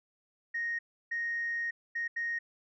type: tone bursts at uneven times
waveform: sine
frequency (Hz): 1864.7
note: A#6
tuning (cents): 0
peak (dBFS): -30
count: 4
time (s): 0.54-0.79 / 1.11-1.71 / 1.95-2.08 / 2.16-2.39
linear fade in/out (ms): 10
effects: tanh soft clip ceiling -26 dBFS